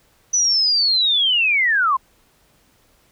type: linear sweep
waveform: sine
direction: down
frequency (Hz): 6020 to 1003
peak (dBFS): -14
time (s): 0.33-1.97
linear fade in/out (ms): 10
effects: pink hiss -58 dBFS RMS until 3.11 s